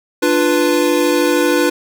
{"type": "chord", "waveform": "square", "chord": "B diminished", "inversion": "first", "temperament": "equal with one note detuned", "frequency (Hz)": [296.2, 349.2, 493.9], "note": ["D4", "F4", "B4"], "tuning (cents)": [15, 0, 0], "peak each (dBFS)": -17, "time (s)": [0.22, 1.7], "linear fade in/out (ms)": 10, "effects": []}